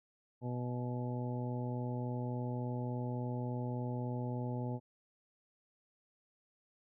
harmonic tone with a mistuned harmonic, 123.47 Hz, B2, in tune, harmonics 1 / 2 / 3 / 4 / 5 / 6 / 7, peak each -37 / -41 / -47 / -47 / -49 / -57 / -48 dBFS, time 0.41-4.8 s, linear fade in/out 50 ms, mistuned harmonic 7, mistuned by -18 cents, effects none

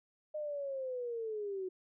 sine linear sweep, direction down, 614 to 365.9 Hz, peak -36 dBFS, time 0.34-1.69 s, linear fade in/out 10 ms, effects none

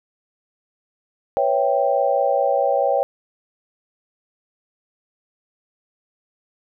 sine chord, C# half-diminished seventh, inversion third, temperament equal, 493.9 / 554.4 / 659.3 / 784 Hz, B4 / C#5 / E5 / G5, 0 / 0 / 0 / 0 cents, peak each -24 / -19 / -24 / -21 dBFS, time 1.37-3.03 s, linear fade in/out 0 ms, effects none

